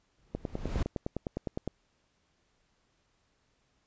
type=noise with exponential growth; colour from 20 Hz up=brown; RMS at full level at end=-28 dBFS; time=0.18-0.83 s; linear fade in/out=5 ms; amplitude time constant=140 ms
type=click train; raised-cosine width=2 ms; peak=-19 dBFS; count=14; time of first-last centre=0.35-1.677 s; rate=9.8 Hz
effects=pink hiss -73 dBFS RMS until 3.86 s + resampled to 16000 Hz